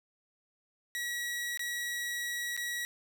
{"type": "tone with dropouts", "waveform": "sawtooth", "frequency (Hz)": 1921, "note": "B6", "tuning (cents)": -48, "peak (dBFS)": -30, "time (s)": [0.95, 2.85], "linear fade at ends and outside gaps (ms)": 0, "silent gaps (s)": [[1.574, 1.594], [2.566, 2.575]], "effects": []}